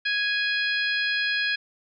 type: harmonic tone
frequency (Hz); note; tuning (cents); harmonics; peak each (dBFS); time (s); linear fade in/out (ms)
830; G#5; -1; 2 / 3 / 4 / 5 / 6; -25 / -29 / -31 / -33 / -35; 0.05-1.56; 10
effects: none